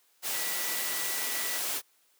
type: tone in noise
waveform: sine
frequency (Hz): 1957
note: B6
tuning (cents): -16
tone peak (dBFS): -40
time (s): 0.31-1.61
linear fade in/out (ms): 50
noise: white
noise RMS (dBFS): -32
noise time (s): 0.22-1.82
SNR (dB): -11
effects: white hiss -67 dBFS RMS until 2.19 s + high-pass 300 Hz 12 dB/octave